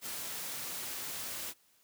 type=noise; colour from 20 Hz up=white; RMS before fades=-40 dBFS; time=0.01-1.54 s; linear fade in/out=50 ms; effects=white hiss -68 dBFS RMS until 1.83 s + high-pass 80 Hz 12 dB/octave